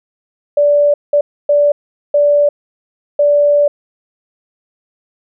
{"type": "tone bursts at uneven times", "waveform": "sine", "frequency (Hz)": 582, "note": "D5", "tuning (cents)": -16, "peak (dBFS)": -7, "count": 5, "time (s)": [[0.57, 0.94], [1.13, 1.21], [1.49, 1.72], [2.14, 2.49], [3.19, 3.68]], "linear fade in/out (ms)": 5, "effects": []}